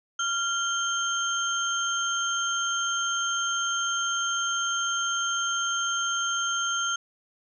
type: tone cluster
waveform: sine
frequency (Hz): 1386 / 3136 / 6390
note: F6 / G7 / G8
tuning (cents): -14 / 0 / +32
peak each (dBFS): -27 / -31 / -31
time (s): 0.19-6.96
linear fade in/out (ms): 5
effects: none